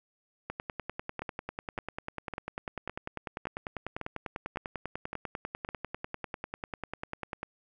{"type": "two click trains", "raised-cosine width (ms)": 0.5, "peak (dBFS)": [-20, -21], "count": [71, 9], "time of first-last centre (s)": [[0.5, 7.431], [1.22, 5.689]], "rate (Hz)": [10.1, 1.79], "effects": []}